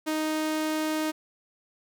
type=tone; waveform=sawtooth; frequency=311.1 Hz; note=D#4; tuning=in tune; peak=-22 dBFS; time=0.06-1.12 s; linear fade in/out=20 ms; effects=none